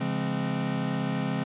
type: chord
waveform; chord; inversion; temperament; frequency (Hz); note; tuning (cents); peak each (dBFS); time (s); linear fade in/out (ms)
square; Db major seventh; none; equal with one note detuned; 138.59 / 170.33 / 207.7 / 261.6; Db3 / F3 / Ab3 / C4; 0 / -43 / 0 / 0; -33; 0-1.44; 10
effects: resampled to 8000 Hz